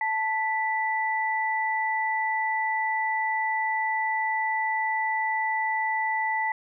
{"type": "tone pair together", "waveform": "sine", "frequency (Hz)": [880, 1975.5], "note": ["A5", "B6"], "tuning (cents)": [0, 0], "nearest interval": "octave + major second", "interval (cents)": 1400, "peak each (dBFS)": [-26, -27], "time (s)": [0.01, 6.52], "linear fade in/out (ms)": 2, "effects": []}